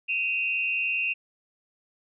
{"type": "tone pair together", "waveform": "sine", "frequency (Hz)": [2522, 2745], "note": ["D#7", "F7"], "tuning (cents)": [23, -31], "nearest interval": "minor second", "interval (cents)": 146, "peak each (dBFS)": -27, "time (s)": [0.08, 1.14], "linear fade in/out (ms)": 20, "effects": []}